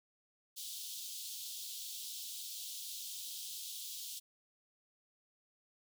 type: high-pass noise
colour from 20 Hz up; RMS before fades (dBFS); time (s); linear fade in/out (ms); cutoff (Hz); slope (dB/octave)
pink; -45; 0.56-4.2; 20; 3200; 48
effects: none